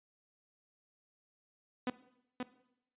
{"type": "tone with echo", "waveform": "sawtooth", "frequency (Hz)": 250, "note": "B3", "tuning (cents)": 21, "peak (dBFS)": -28, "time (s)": [1.87, 1.9], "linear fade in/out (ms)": 2, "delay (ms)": 530, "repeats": 1, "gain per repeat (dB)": -4, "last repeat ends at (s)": 2.43, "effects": ["noise-tail reverb RT60 0.8 s tail -17 dB re dry", "resampled to 8000 Hz"]}